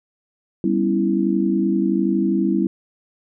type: chord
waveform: sine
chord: C# half-diminished seventh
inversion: second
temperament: equal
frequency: 196 / 246.9 / 277.2 / 329.6 Hz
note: G3 / B3 / C#4 / E4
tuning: 0 / 0 / 0 / 0 cents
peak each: -20 / -25 / -24 / -20 dBFS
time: 0.64-2.67 s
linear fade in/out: 2 ms
effects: none